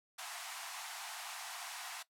pink high-pass noise, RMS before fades -45 dBFS, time 0.18-2.03 s, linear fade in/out 10 ms, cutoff 680 Hz, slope 96 dB/octave, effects noise-tail reverb RT60 0.1 s tail -17 dB re dry + low-pass 12000 Hz 12 dB/octave

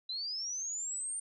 sine linear sweep, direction up, 3951 to 8960 Hz, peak -35 dBFS, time 0.09-1.2 s, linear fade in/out 5 ms, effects none

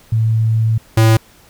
sine / square tone pair in turn, 111.6 / 111.6 Hz, A2 / A2, +25 / +25 cents, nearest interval unison, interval 0 cents, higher neither, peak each -11 / -8 dBFS, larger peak second, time 0.12-0.78 / 0.97-1.17 s, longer first, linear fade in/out 5 ms, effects pink hiss -47 dBFS RMS until 1.49 s

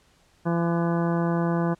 harmonic tone with a mistuned harmonic, 169.6 Hz, E3, 50 cents sharp, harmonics 1 / 2 / 3 / 4 / 5 / 6 / 7 / 9 / 10, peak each -23 / -28 / -32 / -33 / -36 / -35 / -38 / -39 / -45 dBFS, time 0.45-1.75 s, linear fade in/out 20 ms, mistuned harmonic 9, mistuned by -39 cents, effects pink hiss -61 dBFS RMS until 1.79 s + low-pass 9000 Hz 12 dB/octave

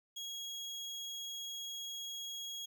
30% pulse tone, 3305 Hz, G#7, 9 cents flat, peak -38 dBFS, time 0.16-2.66 s, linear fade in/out 10 ms, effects none

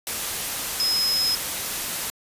sine tone in noise, 5120 Hz, D#8, 49 cents sharp, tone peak -20 dBFS, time 0.8-1.35 s, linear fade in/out 0 ms, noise white, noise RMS -28 dBFS, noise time 0.07-2.1 s, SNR +5 dB, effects resampled to 32000 Hz

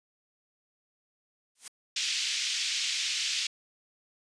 blue noise with exponential growth, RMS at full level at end -32 dBFS, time 1.55-1.68 s, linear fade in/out 5 ms, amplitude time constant 27 ms
pink band-pass noise, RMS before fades -31 dBFS, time 1.96-3.47 s, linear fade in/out 5 ms, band 2500 to 6600 Hz, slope 24 dB/octave
effects resampled to 22050 Hz

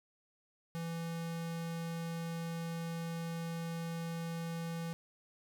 square tone, 166.6 Hz, E3, 19 cents sharp, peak -38 dBFS, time 0.75-4.93 s, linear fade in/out 0 ms, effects none

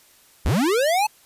square linear sweep, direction up, 37 to 880 Hz, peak -18 dBFS, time 0.45-1.07 s, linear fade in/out 10 ms, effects white hiss -54 dBFS RMS until 1.25 s + resampled to 32000 Hz

